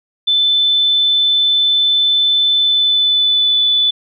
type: tone with pitch glide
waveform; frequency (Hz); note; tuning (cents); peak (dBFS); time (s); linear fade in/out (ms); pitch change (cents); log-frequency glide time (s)
sine; 3520 to 3482; A7 to A7; 0 to -19; -10; 0.27-3.91; 10; -19; 2.54-3.63
effects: none